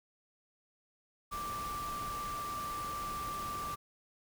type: tone in noise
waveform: sine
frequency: 1174.7 Hz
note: D6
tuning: in tune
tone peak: -37 dBFS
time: 1.31-3.76 s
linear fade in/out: 20 ms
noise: pink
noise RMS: -45 dBFS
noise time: 1.31-3.76 s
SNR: +5 dB
effects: none